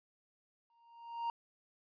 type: tone with exponential growth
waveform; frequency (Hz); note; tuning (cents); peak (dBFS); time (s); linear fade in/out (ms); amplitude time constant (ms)
triangle; 932.3; A#5; 0; -30; 0.7-1.3; 1; 130
effects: resampled to 11025 Hz